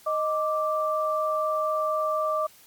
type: tone pair together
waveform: sine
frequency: 622.3 / 1173.6 Hz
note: D#5 / D6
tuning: 0 / -2 cents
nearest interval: major seventh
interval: 1098 cents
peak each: -26 dBFS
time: 0.06-2.47 s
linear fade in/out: 10 ms
effects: white hiss -54 dBFS RMS until 2.66 s + Opus 48 kbps